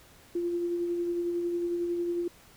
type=tone with tremolo; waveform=sine; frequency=346.5 Hz; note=F4; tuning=14 cents flat; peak=-26 dBFS; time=0.35-2.28 s; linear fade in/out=5 ms; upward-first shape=sine; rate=11 Hz; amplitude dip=30%; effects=pink hiss -56 dBFS RMS until 2.56 s